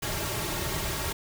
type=noise with comb filter; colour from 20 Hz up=pink; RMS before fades=-31 dBFS; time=0.02-1.13 s; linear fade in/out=10 ms; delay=4 ms; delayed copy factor=-0.65; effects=none